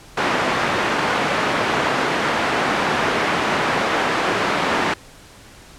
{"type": "band-pass noise", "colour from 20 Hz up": "white", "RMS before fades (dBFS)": -20, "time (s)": [0.17, 4.94], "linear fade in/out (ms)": 5, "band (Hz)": [150, 1600], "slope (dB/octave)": 12, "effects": ["pink hiss -44 dBFS RMS until 5.78 s", "low-pass 10000 Hz 12 dB/octave"]}